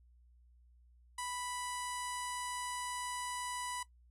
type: tone with low-pass filter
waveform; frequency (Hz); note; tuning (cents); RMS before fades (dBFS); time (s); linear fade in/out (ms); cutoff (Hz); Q
sawtooth; 987.8; B5; 0; -41; 1.18-3.83; 5; 9400; 5.1
effects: noise-tail reverb RT60 0.1 s tail -17 dB re dry + added 60 Hz sine -61 dBFS peak until 4.1 s